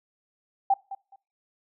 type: tone with echo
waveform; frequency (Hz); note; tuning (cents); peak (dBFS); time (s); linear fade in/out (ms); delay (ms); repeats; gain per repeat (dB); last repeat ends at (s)
sine; 784; G5; 0; -17; 0.7-0.74; 5; 210; 2; -15; 1.16
effects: noise-tail reverb RT60 0.4 s tail -24 dB re dry